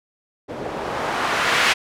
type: noise with low-pass filter sweep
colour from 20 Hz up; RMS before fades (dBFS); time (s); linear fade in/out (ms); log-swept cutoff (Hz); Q
blue; -22; 0.48-1.74; 20; 390 to 2300; 0.99
effects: none